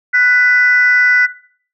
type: tone pair together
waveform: sine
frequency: 1480 / 1989.3 Hz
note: F#6 / B6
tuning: 0 / +12 cents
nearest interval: perfect fourth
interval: 512 cents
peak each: -10 dBFS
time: 0.13-1.27 s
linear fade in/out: 20 ms
effects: noise-tail reverb RT60 0.5 s tail -17 dB re dry + tanh soft clip ceiling -2 dBFS